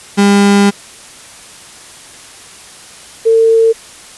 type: tone pair in turn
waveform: 35% pulse / sine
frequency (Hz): 201.1 / 451.5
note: G3 / A4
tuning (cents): +44 / +45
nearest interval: octave + major second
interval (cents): 1401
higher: second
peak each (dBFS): -4 / -5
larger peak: first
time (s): 0.17-0.71 / 3.25-3.73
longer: first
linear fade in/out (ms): 20
effects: white hiss -35 dBFS RMS until 4.17 s + resampled to 24000 Hz